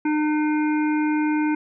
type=harmonic tone; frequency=303.4 Hz; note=D#4; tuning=44 cents flat; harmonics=1 / 3 / 5 / 7 / 8; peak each=-19 / -29 / -33 / -36 / -37 dBFS; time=0.05-1.55 s; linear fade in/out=5 ms; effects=none